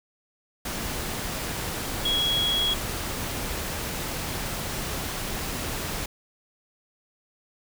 sine tone in noise, 3322 Hz, G#7, in tune, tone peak -22 dBFS, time 2.05-2.74 s, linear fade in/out 5 ms, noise pink, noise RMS -31 dBFS, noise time 0.65-6.06 s, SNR +6 dB, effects none

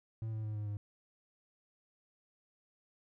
triangle tone with pitch steps, 111.4 / 109.3 / 107.23 / 105.21 / 103.22 Hz, A2 / A2 / A2 / G#2 / G#2, +22 / -11 / -44 / +23 / -10 cents, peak -34 dBFS, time 0.22-0.77 s, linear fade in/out 0 ms, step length 110 ms, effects none

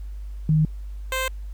sine / 10% pulse tone pair in turn, 155.3 / 521.5 Hz, D#3 / C5, -3 / -6 cents, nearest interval octave + major sixth, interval 2097 cents, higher second, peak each -15 dBFS, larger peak neither, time 0.49-0.65 / 1.12-1.28 s, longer neither, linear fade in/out 2 ms, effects added 50 Hz sine -31 dBFS peak until 1.53 s + pink hiss -60 dBFS RMS until 1.53 s

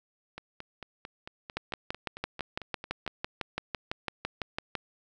two click trains, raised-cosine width 0.3 ms, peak -15 / -24 dBFS, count 20 / 13, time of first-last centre 1.57-4.753 / 0.38-3.065 s, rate 5.97 / 4.47 Hz, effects none

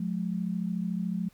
sine tone pair together, 178.5 / 212.3 Hz, F3 / G#3, +38 / +38 cents, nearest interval minor third, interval 300 cents, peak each -30 / -32 dBFS, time 0-1.29 s, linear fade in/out 5 ms, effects pink hiss -63 dBFS RMS until 1.33 s

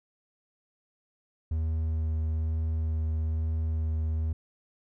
triangle tone with vibrato, 79.4 Hz, D#2, 36 cents sharp, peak -24 dBFS, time 1.51-4.33 s, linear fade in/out 5 ms, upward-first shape sine, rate 1.1 Hz, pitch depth 9 cents each way, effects none

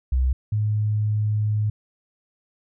sine tone pair in turn, 64.1 / 106.26 Hz, C2 / G#2, -35 / +40 cents, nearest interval major sixth, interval 875 cents, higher second, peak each -17 / -19 dBFS, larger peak first, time 0.12-0.33 / 0.52-1.7 s, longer second, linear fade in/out 5 ms, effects none

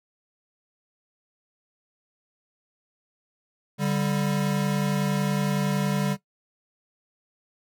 square tone pair together, 145.19 / 196 Hz, D3 / G3, -19 / 0 cents, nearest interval perfect fourth, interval 519 cents, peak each -26 dBFS, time 3.78-6.17 s, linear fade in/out 50 ms, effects noise-tail reverb RT60 0.1 s tail -17 dB re dry

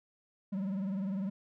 triangle tone with vibrato, 193.6 Hz, G3, 21 cents flat, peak -30 dBFS, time 0.52-1.3 s, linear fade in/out 10 ms, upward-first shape sine, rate 20 Hz, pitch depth 110 cents each way, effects none

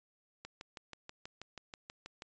click train, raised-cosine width 0.2 ms, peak -28 dBFS, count 12, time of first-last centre 0.45-2.221 s, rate 6.21 Hz, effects resampled to 16000 Hz

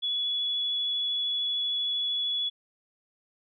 sine tone with vibrato, 3400 Hz, G#7, 40 cents sharp, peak -26 dBFS, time 0.02-2.5 s, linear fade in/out 20 ms, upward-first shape sine, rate 13 Hz, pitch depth 9 cents each way, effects none

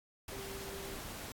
sine tone in noise, 392 Hz, G4, in tune, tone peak -46 dBFS, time 0.32-0.96 s, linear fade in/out 2 ms, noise pink, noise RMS -45 dBFS, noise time 0.28-1.32 s, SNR -4 dB, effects AAC 64 kbps

